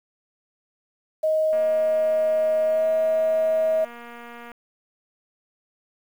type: tone with pitch glide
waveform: sine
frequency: 627 to 636.5 Hz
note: D#5 to D#5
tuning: +13 to +39 cents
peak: -18 dBFS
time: 1.23-3.85 s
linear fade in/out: 10 ms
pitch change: +26 cents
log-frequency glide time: 2.65-2.86 s
type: click train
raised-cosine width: 0.5 ms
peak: -27 dBFS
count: 709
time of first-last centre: 1.53-4.517 s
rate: 237 Hz
effects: 8-bit